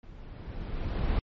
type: noise with level ramp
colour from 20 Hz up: brown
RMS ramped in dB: -48 to -25 dBFS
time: 0.03-1.19 s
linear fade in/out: 2 ms
effects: low-pass 4000 Hz 12 dB/octave + MP3 32 kbps